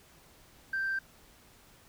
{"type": "tone", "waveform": "sine", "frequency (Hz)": 1568, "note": "G6", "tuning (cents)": 0, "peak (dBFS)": -28, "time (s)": [0.73, 0.99], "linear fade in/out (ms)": 5, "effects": ["tanh soft clip ceiling -26 dBFS", "pink hiss -59 dBFS RMS until 1.88 s"]}